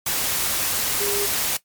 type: tone in noise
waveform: sine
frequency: 406 Hz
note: G#4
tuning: 39 cents flat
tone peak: -26 dBFS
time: 1-1.26 s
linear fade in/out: 5 ms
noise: white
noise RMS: -23 dBFS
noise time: 0.06-1.57 s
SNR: -6 dB
effects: noise-tail reverb RT60 0.1 s tail -17 dB re dry + MP3 96 kbps